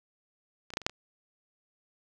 clicks, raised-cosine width 0.2 ms, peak -27 / -21 / -12 / -28 / -7 / -29 dBFS, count 6, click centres 0.704 / 0.737 / 0.771 / 0.817 / 0.865 / 0.896 s, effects none

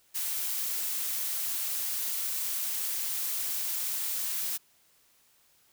blue noise, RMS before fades -32 dBFS, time 0.14-4.58 s, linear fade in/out 20 ms, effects white hiss -65 dBFS RMS until 5.72 s

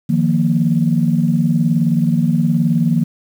sine chord, Eb suspended second, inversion none, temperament equal, 155.56 / 174.61 / 233.1 Hz, Eb3 / F3 / Bb3, 0 / 0 / 0 cents, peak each -16 dBFS, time 0.09-3.04 s, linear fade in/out 10 ms, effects tanh soft clip ceiling -2 dBFS + 7-bit

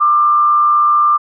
sine tone with frequency modulation, 1191 Hz, D6, 24 cents sharp, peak -8 dBFS, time 0-1.18 s, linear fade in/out 20 ms, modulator 116 Hz, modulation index 0.35, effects none

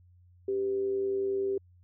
sine tone with amplitude modulation, 392 Hz, G4, in tune, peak -25 dBFS, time 0.48-1.58 s, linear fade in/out 5 ms, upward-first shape sine, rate 111 Hz, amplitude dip 40%, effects added 89 Hz sine -56 dBFS peak until 1.83 s

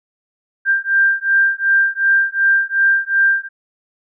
sine beating tone pair, 1584 / 1586.7 Hz, G6 / G6, +18 / +21 cents, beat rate 2.7 Hz, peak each -15 dBFS, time 0.65-3.49 s, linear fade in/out 50 ms, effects none

